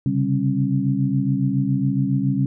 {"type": "tone cluster", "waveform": "sine", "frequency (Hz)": [132.2, 139.4, 196.4, 271.8], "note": ["C3", "C#3", "G3", "C#4"], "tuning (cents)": [18, 10, 4, -34], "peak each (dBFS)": -23, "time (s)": [0.06, 2.46], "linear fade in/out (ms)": 2, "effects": []}